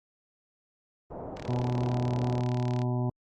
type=low-pass noise; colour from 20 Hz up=white; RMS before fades=-39 dBFS; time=1.1-2.41 s; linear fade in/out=10 ms; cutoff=740 Hz; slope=24 dB/octave
type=click train; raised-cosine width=0.2 ms; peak=-24 dBFS; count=54; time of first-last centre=1.37-2.818 s; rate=36.6 Hz
type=harmonic tone; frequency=123.47 Hz; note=B2; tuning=in tune; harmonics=1 / 2 / 3 / 5 / 6 / 7 / 8; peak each=-27 / -33 / -37 / -41 / -43 / -44 / -45 dBFS; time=1.48-3.1 s; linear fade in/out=5 ms
effects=Opus 32 kbps